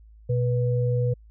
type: tone pair together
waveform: sine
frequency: 122.6 / 490.4 Hz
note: B2 / B4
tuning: -12 / -12 cents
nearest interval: 2 octaves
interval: 2400 cents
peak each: -21 / -27 dBFS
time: 0.29-1.14 s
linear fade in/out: 10 ms
effects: added 54 Hz sine -47 dBFS peak until 1.3 s